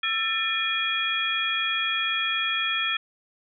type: tone cluster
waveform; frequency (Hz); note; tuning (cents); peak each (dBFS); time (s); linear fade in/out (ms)
sine; 1334 / 1778 / 2435 / 3318; E6 / A6 / D#7 / G#7; +20 / +18 / -38 / -2; -31 / -30 / -28 / -27; 0.03-2.97; 5
effects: none